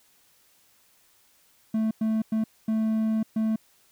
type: tone bursts at uneven times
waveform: triangle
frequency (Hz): 220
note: A3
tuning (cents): 0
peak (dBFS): -20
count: 5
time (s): 1.74-1.91 / 2.01-2.22 / 2.32-2.44 / 2.68-3.23 / 3.36-3.56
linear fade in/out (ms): 5
effects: white hiss -62 dBFS RMS until 3.91 s